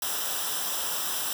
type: noise with comb filter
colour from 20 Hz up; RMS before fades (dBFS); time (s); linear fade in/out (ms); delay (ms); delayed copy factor
white; -30; 0.02-1.33; 2; 0.45; -0.7
effects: none